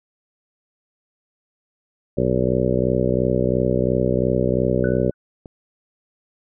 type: harmonic tone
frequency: 62.9 Hz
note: B1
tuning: 32 cents sharp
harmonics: 1 / 2 / 3 / 4 / 5 / 6 / 7 / 8 / 9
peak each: -29 / -24 / -24 / -26 / -30 / -24 / -25 / -26 / -25 dBFS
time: 2.17-5.11 s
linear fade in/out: 10 ms
type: tone with exponential decay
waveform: sine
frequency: 1486 Hz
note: F#6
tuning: 7 cents sharp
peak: -27 dBFS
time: 4.84-5.14 s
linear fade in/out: 2 ms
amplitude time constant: 64 ms
type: click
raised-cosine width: 2 ms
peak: -24 dBFS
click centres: 5.458 s
effects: none